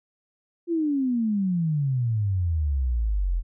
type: exponential sweep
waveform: sine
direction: down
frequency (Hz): 349.2 to 40.73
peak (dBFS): -21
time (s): 0.67-3.43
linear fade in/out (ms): 50
effects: none